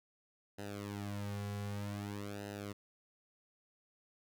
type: tone with flanger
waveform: sawtooth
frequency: 101.8 Hz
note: G#2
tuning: 34 cents flat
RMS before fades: -42 dBFS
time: 0.58-2.73 s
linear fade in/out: 10 ms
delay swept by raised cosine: 0.88 to 3.28 ms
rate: 0.53 Hz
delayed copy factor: -0.95
effects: none